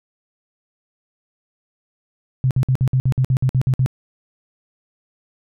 sine tone bursts, 129.8 Hz, C3, 13 cents flat, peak -13 dBFS, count 12, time 2.44-3.861 s, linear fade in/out 0 ms, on 68 ms, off 55 ms, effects none

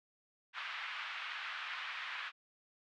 pink band-pass noise, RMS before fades -43 dBFS, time 0.53-2.32 s, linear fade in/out 50 ms, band 1200 to 3200 Hz, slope 24 dB/octave, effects none

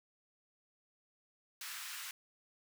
pink high-pass noise, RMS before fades -45 dBFS, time 1.61-2.11 s, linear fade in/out 2 ms, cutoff 1300 Hz, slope 24 dB/octave, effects none

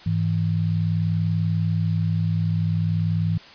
sine tone pair together, 102.75 / 163.2 Hz, G#2 / E3, -18 / -17 cents, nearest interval minor sixth, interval 801 cents, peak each -22 dBFS, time 0.06-3.38 s, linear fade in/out 5 ms, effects white hiss -45 dBFS RMS until 3.54 s + resampled to 11025 Hz

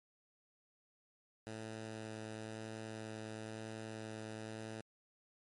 10% pulse tone with vibrato, 110 Hz, A2, in tune, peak -36 dBFS, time 1.47-4.81 s, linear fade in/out 0 ms, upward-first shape sine, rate 1 Hz, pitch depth 8 cents each way, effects MP3 48 kbps

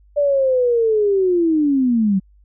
sine linear sweep, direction down, 587.3 to 185 Hz, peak -13 dBFS, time 0.16-2.2 s, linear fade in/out 20 ms, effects added 50 Hz sine -48 dBFS peak until 2.44 s

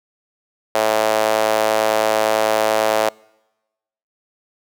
sawtooth tone with high-pass filter, 109 Hz, A2, 16 cents flat, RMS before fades -17 dBFS, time 0.75-3.09 s, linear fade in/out 0 ms, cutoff 600 Hz, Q 3.2, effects noise-tail reverb RT60 1.0 s tail -26 dB re dry

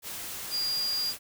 sine tone in noise, 4816 Hz, D8, 43 cents sharp, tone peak -27 dBFS, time 0.5-1.14 s, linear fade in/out 50 ms, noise white, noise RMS -38 dBFS, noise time 0.02-1.19 s, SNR +8 dB, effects none

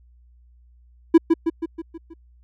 triangle tone with echo, 329.6 Hz, E4, in tune, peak -5 dBFS, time 1.14-1.18 s, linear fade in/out 10 ms, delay 160 ms, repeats 6, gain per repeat -5 dB, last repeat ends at 2.14 s, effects added 60 Hz sine -50 dBFS peak until 2.43 s

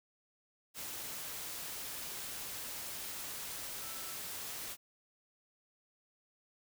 sine tone in noise, 1322 Hz, E6, 5 cents sharp, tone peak -54 dBFS, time 3.78-4.17 s, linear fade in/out 50 ms, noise white, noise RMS -43 dBFS, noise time 0.74-4.77 s, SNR -14 dB, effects none

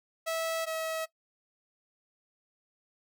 sawtooth tone pair in turn, 652 / 643.4 Hz, E5 / E5, -19 / -42 cents, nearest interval unison, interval 23 cents, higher first, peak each -26 / -28 dBFS, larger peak first, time 0.26-0.66 / 0.66-1.06 s, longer neither, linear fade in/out 20 ms, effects noise-tail reverb RT60 0.1 s tail -19 dB re dry

